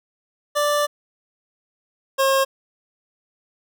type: tone pair in turn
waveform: 25% pulse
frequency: 587.3 / 538.7 Hz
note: D5 / C#5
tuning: 0 / -50 cents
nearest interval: minor second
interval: 150 cents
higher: first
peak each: -14 / -12 dBFS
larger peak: second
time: 0.55-0.87 / 2.18-2.45 s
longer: first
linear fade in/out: 20 ms
effects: none